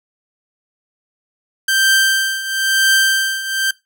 sawtooth tone with tremolo, 1568 Hz, G6, in tune, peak -6 dBFS, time 1.68-3.71 s, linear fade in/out 5 ms, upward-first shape triangle, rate 1 Hz, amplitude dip 80%, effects noise-tail reverb RT60 0.2 s tail -19 dB re dry

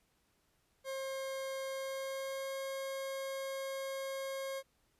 40% pulse tone with pitch glide, 535 to 540 Hz, C5 to C#5, +38 to -45 cents, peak -37 dBFS, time 0.84-4.63 s, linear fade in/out 50 ms, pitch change +17 cents, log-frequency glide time 1.66-2.56 s, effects pink hiss -75 dBFS RMS until 4.99 s + resampled to 32000 Hz

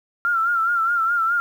sine tone with vibrato, 1372 Hz, F6, 31 cents flat, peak -17 dBFS, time 0.25-1.4 s, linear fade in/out 0 ms, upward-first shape sine, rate 4.8 Hz, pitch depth 68 cents each way, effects 8-bit

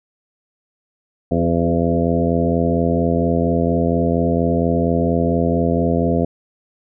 harmonic tone with a mistuned harmonic, 84.3 Hz, E2, 39 cents sharp, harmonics 1 / 2 / 3 / 4 / 5 / 6 / 7 / 8, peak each -23 / -20 / -20 / -26 / -24 / -23 / -28 / -24 dBFS, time 1.31-6.25 s, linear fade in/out 5 ms, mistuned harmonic 5, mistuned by -16 cents, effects none

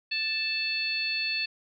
harmonic tone, 880 Hz, A5, in tune, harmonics 2 / 3 / 4 / 5, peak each -39 / -29 / -39 / -31 dBFS, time 0.11-1.46 s, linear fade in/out 10 ms, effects none

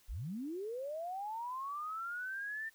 sine linear sweep, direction up, 30.87 to 1812 Hz, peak -38 dBFS, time 0.08-2.7 s, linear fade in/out 20 ms, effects white hiss -67 dBFS RMS until 2.74 s

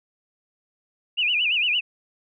sine tone with vibrato, 2678 Hz, E7, 27 cents sharp, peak -19 dBFS, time 1.17-1.81 s, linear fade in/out 20 ms, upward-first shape sine, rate 8.8 Hz, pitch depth 190 cents each way, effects none

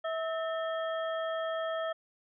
harmonic tone with a mistuned harmonic, 649 Hz, E5, 27 cents flat, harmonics 1 / 2 / 3 / 5, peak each -32 / -38 / -42 / -46 dBFS, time 0.04-1.93 s, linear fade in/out 10 ms, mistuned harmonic 3, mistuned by -130 cents, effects none

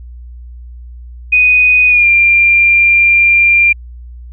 sine tone with pitch glide, 2489 to 2385 Hz, D#7 to D7, 0 to +26 cents, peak -5 dBFS, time 1.32-3.73 s, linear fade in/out 10 ms, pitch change -74 cents, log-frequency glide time 1.87-2.08 s, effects added 60 Hz sine -28 dBFS peak until 4.32 s

